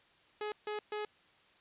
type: tone bursts at uneven times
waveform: sawtooth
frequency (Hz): 421.5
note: G#4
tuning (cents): +26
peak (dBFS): -32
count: 3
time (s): 0.41-0.52 / 0.67-0.79 / 0.92-1.05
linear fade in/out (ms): 2
effects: white hiss -65 dBFS RMS until 1.6 s + resampled to 8000 Hz